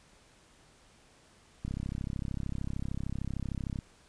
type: click train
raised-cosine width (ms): 5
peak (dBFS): -23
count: 72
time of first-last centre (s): 1.65-3.789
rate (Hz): 33.2
effects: pink hiss -61 dBFS RMS until 4.08 s + resampled to 22050 Hz